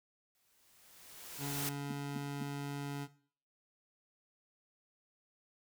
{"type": "noise with exponential growth", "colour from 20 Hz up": "white", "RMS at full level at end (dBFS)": -37, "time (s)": [0.35, 1.69], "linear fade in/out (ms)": 1, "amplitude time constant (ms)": 290}
{"type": "tone", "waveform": "25% pulse", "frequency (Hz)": 141.9, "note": "C#3", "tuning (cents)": 41, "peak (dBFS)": -34, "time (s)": [1.38, 3.08], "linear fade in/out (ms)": 50}
{"type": "tone bursts", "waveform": "sine", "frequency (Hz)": 233.1, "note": "A#3", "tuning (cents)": 0, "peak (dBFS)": -36, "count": 3, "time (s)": [1.9, 2.429], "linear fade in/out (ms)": 5, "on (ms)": 23, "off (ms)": 230}
{"effects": ["noise-tail reverb RT60 0.5 s tail -17 dB re dry"]}